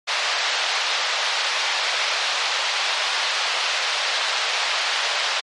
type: band-pass noise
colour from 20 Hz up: white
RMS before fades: -23 dBFS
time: 0.07-5.41 s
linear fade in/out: 20 ms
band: 580 to 4600 Hz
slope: 24 dB/octave
effects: MP3 48 kbps